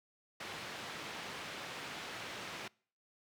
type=low-pass noise; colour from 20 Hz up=white; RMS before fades=-45 dBFS; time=0.4-2.68 s; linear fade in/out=5 ms; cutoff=3000 Hz; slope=12 dB/octave; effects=noise-tail reverb RT60 0.5 s tail -26 dB re dry + high-pass 100 Hz 12 dB/octave